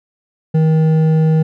triangle tone with hard clipping, 158.4 Hz, D#3, 31 cents sharp, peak -11 dBFS, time 0.54-1.43 s, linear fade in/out 10 ms, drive 11 dB, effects none

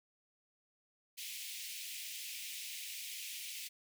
pink high-pass noise, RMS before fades -45 dBFS, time 1.17-3.69 s, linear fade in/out 20 ms, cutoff 2200 Hz, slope 48 dB/octave, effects none

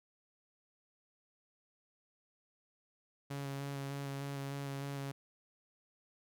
sawtooth tone with vibrato, 139.3 Hz, C#3, 9 cents sharp, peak -35 dBFS, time 3.3-5.12 s, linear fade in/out 10 ms, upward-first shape square, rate 3.3 Hz, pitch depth 13 cents each way, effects none

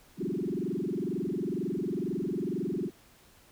sine tone with frequency modulation, 277.2 Hz, C#4, in tune, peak -29 dBFS, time 0.17-2.91 s, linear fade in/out 50 ms, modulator 22.1 Hz, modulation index 5.1, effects pink hiss -59 dBFS RMS until 3.51 s

